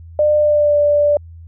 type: tone with pitch glide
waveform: sine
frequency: 600 to 586.3 Hz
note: D5 to D5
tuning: +37 to -3 cents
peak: -10 dBFS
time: 0.19-1.17 s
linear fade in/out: 2 ms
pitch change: -40 cents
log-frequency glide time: 0.37-0.77 s
effects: added 83 Hz sine -34 dBFS peak until 1.47 s